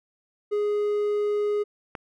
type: tone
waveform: triangle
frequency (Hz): 415.3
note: G#4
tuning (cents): 0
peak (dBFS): -20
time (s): 0.51-1.64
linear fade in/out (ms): 20
type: click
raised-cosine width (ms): 0.5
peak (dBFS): -19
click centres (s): 1.952
effects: none